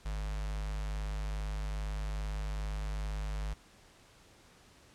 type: tone with notch filter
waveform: square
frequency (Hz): 51.2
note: G#1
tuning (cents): -24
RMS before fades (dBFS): -36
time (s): 0.05-3.54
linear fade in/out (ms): 10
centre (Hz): 310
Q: 0.77
effects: pink hiss -60 dBFS RMS until 4.94 s + low-pass 9000 Hz 12 dB/octave